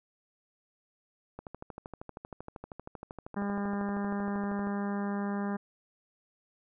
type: click train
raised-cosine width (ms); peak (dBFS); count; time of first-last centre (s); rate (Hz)
1; -27; 43; 1.39-4.671; 12.8
type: harmonic tone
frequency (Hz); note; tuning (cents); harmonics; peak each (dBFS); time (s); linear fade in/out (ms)
201.5; G3; +48; 1 / 2 / 3 / 4 / 5 / 6 / 7 / 8 / 9; -31 / -40 / -44 / -42 / -45 / -46 / -50 / -47 / -52; 3.36-5.57; 10
effects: none